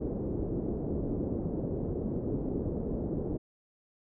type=low-pass noise; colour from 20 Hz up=white; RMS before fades=-33 dBFS; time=0-3.38 s; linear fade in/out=20 ms; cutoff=420 Hz; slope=24 dB/octave; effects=none